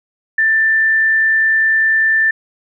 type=tone; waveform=sine; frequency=1775 Hz; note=A6; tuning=15 cents sharp; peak=-10 dBFS; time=0.38-2.31 s; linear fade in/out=5 ms; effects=none